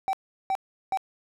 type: tone bursts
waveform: triangle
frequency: 770 Hz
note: G5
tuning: 31 cents flat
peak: -21 dBFS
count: 3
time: 0.08-0.973 s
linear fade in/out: 0 ms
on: 51 ms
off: 370 ms
effects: none